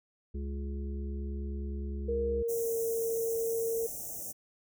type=harmonic tone; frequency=69.6 Hz; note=C#2; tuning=8 cents sharp; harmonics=1 / 3 / 5 / 6; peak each=-34 / -42 / -46 / -49 dBFS; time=0.34-2.43 s; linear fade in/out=10 ms
type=tone with pitch glide; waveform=sine; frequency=466.2 to 456.6 Hz; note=A#4 to A#4; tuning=0 to -36 cents; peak=-29 dBFS; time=2.08-3.87 s; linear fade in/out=10 ms; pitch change=-36 cents; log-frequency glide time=2.43-2.77 s
type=band-stop noise; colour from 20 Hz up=white; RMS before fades=-40 dBFS; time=2.48-4.33 s; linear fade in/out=20 ms; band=770 to 5700 Hz; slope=96 dB/octave
effects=none